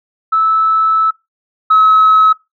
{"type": "tone pair in turn", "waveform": "sine", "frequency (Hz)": [1308, 1286.3], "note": ["E6", "E6"], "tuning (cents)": [-14, -43], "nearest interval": "unison", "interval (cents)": 29, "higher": "first", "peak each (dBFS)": [-8, -4], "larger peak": "second", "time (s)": [[0.32, 1.11], [1.7, 2.33]], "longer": "first", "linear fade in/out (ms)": 10, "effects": ["noise-tail reverb RT60 0.2 s tail -21 dB re dry", "tanh soft clip ceiling -2 dBFS"]}